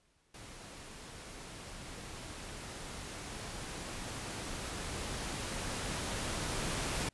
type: noise with level ramp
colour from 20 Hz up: pink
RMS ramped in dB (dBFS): -50 to -35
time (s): 0.34-7.09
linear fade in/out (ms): 5
effects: pink hiss -72 dBFS RMS until 7.13 s + resampled to 24000 Hz